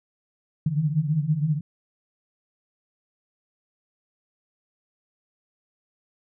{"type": "tone cluster", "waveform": "sine", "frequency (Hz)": [145, 154.2, 160.3], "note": ["D3", "D#3", "E3"], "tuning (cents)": [-22, -15, -48], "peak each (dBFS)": [-25, -26, -25], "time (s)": [0.66, 1.61], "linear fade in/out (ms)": 5, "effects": []}